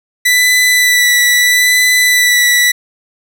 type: tone with vibrato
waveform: sawtooth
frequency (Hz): 1978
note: B6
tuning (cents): +2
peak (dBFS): -4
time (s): 0.25-2.72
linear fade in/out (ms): 10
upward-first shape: sine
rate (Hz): 0.77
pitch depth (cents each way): 18
effects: none